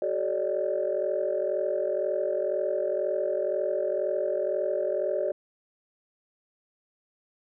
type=tone cluster; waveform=sine; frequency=376.3 / 429.1 / 561 / 603 Hz; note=F#4 / A4 / C#5 / D5; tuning=+29 / -43 / +21 / +46 cents; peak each=-31 / -33 / -29 / -28 dBFS; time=0.02-5.32 s; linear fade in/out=2 ms; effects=tanh soft clip ceiling -17 dBFS